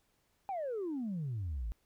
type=exponential sweep; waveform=sine; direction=down; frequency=816 to 49 Hz; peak=-33 dBFS; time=0.49-1.72 s; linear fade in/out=0 ms; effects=tanh soft clip ceiling -32 dBFS + pink hiss -75 dBFS RMS until 1.85 s